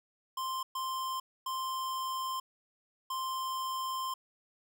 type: tone bursts at uneven times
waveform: square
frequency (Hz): 1046.5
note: C6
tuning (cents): 0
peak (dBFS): -34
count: 4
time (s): 0.37-0.63 / 0.75-1.2 / 1.46-2.4 / 3.1-4.14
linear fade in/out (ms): 5
effects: none